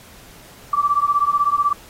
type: beating tone pair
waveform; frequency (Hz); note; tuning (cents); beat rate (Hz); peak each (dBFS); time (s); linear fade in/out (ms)
sine; 1154 / 1170; D6 / D6; -31 / -7; 16; -18; 0.73-1.73; 5
effects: pink hiss -45 dBFS RMS until 1.89 s + AAC 48 kbps